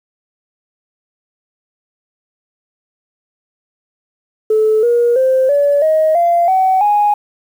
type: tone with pitch steps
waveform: sine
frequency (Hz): 434.1 / 476.1 / 522.2 / 572.8 / 628.3 / 689.1 / 755.8 / 829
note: A4 / A#4 / C5 / D5 / D#5 / F5 / F#5 / G#5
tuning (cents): -23 / +37 / -3 / -43 / +17 / -23 / +37 / -3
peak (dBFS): -8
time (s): 4.5-7.14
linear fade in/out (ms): 5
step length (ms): 330
effects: tanh soft clip ceiling -4 dBFS + 7-bit

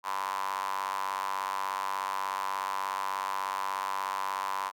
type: tone with high-pass filter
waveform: square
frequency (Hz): 48.29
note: G1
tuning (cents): -25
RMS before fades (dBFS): -33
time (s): 0.03-4.72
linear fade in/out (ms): 50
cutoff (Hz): 1000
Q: 7.2
effects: none

